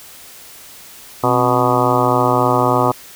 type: harmonic tone with a mistuned harmonic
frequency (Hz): 123.47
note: B2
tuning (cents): 0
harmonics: 1 / 2 / 3 / 4 / 5 / 6 / 7 / 8 / 9 / 10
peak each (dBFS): -21 / -21 / -21 / -21 / -21 / -21 / -21 / -21 / -21 / -21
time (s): 1.23-2.92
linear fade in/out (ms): 10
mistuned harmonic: 2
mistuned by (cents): +100
effects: white hiss -39 dBFS RMS until 3.15 s